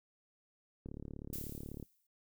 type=click train; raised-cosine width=3 ms; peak=-32 dBFS; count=36; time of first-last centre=0.86-1.827 s; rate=36.2 Hz
type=noise with exponential decay; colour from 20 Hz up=violet; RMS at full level=-41 dBFS; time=1.33-2.07 s; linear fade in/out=5 ms; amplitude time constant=160 ms
effects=noise-tail reverb RT60 0.1 s tail -25 dB re dry